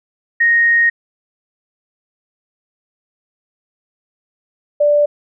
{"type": "tone pair in turn", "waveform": "sine", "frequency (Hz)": [1864.7, 587.3], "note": ["A#6", "D5"], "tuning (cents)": [0, 0], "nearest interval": "octave + minor sixth", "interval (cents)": 2000, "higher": "first", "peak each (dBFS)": -9, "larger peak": "neither", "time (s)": [[0.4, 0.9], [4.8, 5.06]], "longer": "first", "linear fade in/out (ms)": 10, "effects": []}